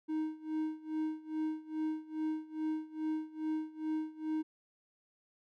triangle tone with tremolo, 312.4 Hz, D#4, 7 cents sharp, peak -29 dBFS, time 0.08-4.43 s, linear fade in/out 20 ms, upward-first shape sine, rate 2.4 Hz, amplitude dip 90%, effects none

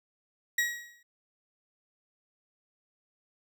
40% pulse tone with exponential decay, 1906 Hz, A#6, 38 cents sharp, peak -22 dBFS, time 0.58-1.03 s, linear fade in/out 5 ms, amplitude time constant 96 ms, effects none

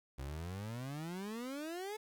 30% pulse exponential sweep, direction up, 64.2 to 440 Hz, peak -38 dBFS, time 0.18-1.97 s, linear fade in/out 10 ms, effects 11-bit

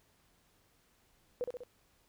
sine tone with echo, 493.9 Hz, B4, in tune, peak -31 dBFS, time 1.41-1.44 s, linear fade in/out 0 ms, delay 65 ms, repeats 3, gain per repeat -4 dB, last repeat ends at 1.635 s, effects pink hiss -70 dBFS RMS until 2.08 s

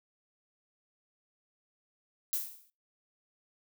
violet noise with exponential decay, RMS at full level -29 dBFS, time 2.33-2.7 s, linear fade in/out 0 ms, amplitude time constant 79 ms, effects noise-tail reverb RT60 0.3 s tail -24 dB re dry

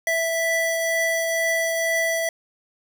square tone pair together, 659.2 / 1975.5 Hz, E5 / B6, 0 / 0 cents, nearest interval octave + perfect fifth, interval 1900 cents, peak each -24 dBFS, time 0.07-2.29 s, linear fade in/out 2 ms, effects none

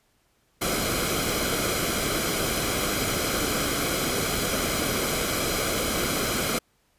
pink noise with comb filter, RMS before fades -26 dBFS, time 0.61-6.59 s, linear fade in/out 10 ms, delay 1.1 ms, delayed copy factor -0.6, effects pink hiss -67 dBFS RMS until 6.98 s + resampled to 32000 Hz

